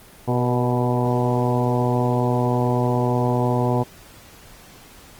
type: harmonic tone with a mistuned harmonic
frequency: 123.47 Hz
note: B2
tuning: in tune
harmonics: 1 / 2 / 3 / 4 / 5 / 6 / 7 / 8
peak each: -21 / -24 / -26 / -27 / -28 / -29 / -29 / -30 dBFS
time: 0.27-3.84 s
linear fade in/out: 20 ms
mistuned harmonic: 4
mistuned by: -33 cents
effects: pink hiss -46 dBFS RMS until 5.19 s + Opus 24 kbps